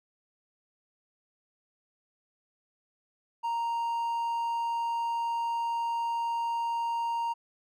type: tone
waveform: triangle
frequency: 931 Hz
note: A#5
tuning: 2 cents flat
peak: -26 dBFS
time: 3.43-7.34 s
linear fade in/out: 20 ms
effects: none